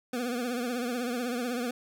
25% pulse tone with vibrato, 244 Hz, B3, 21 cents flat, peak -26 dBFS, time 0.13-1.71 s, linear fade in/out 5 ms, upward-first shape triangle, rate 16 Hz, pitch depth 96 cents each way, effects none

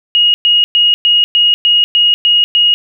sine tone bursts, 2878 Hz, F#7, 49 cents flat, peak -6 dBFS, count 9, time 0.15-2.74 s, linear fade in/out 0 ms, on 190 ms, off 110 ms, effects none

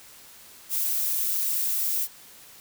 violet noise, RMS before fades -26 dBFS, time 0.69-2.08 s, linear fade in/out 50 ms, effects white hiss -49 dBFS RMS until 2.6 s

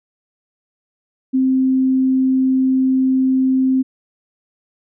sine tone, 261.6 Hz, C4, in tune, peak -12 dBFS, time 1.33-3.83 s, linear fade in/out 20 ms, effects none

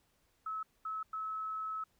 sine tone bursts at uneven times, 1295 Hz, E6, 31 cents flat, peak -36 dBFS, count 3, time 0.46-0.63 / 0.85-1.03 / 1.13-1.84 s, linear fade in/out 5 ms, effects pink hiss -74 dBFS RMS until 1.99 s

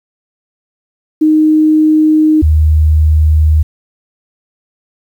sine tone pair in turn, 309.9 / 77.47 Hz, D#4 / D#2, -7 / -7 cents, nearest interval 2 octaves, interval 2400 cents, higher first, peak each -5 dBFS, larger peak neither, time 1.21-2.42 / 2.42-3.63 s, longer neither, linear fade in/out 10 ms, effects 7-bit

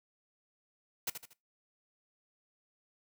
white noise with echo, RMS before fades -34 dBFS, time 1.07-1.1 s, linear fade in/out 5 ms, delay 78 ms, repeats 3, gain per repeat -8 dB, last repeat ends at 1.334 s, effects noise-tail reverb RT60 0.2 s tail -19 dB re dry

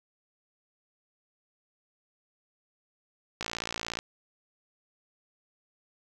click train, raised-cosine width 0.2 ms, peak -15 dBFS, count 34, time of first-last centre 3.41-3.989 s, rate 57 Hz, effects none

